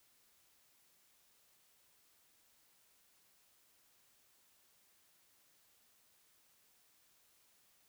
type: silence
effects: white hiss -71 dBFS RMS until 7.88 s